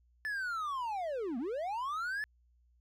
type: linear two-way sweep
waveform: triangle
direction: down then up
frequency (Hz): 1760 to 220 to 1760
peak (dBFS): -32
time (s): 0.25-2.24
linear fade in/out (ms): 0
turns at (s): 1.38
effects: added 60 Hz sine -65 dBFS peak until 2.8 s